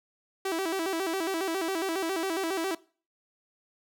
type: tone with vibrato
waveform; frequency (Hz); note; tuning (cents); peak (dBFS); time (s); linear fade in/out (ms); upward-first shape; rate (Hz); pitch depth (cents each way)
sawtooth; 355.3; F4; +30; -24; 0.45-2.75; 5; square; 7.3; 140
effects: noise-tail reverb RT60 0.4 s tail -21 dB re dry